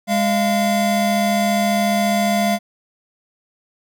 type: tone pair together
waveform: square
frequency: 204.8 / 689 Hz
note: G#3 / F5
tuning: -24 / -24 cents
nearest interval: octave + major sixth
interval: 2100 cents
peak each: -19 dBFS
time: 0.07-2.59 s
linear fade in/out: 50 ms
effects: none